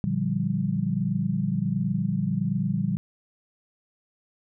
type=chord; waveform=sine; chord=G minor seventh; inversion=first; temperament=equal; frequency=116.54 / 146.83 / 174.61 / 196 Hz; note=Bb2 / D3 / F3 / G3; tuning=0 / 0 / 0 / 0 cents; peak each=-31 / -29 / -28 / -27 dBFS; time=0.04-2.97 s; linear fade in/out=0 ms; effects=none